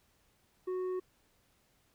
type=tone with tanh clipping; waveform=sine; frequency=368.6 Hz; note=F#4; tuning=7 cents flat; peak=-34 dBFS; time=0.67-1 s; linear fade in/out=10 ms; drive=6 dB; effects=pink hiss -71 dBFS RMS until 1.94 s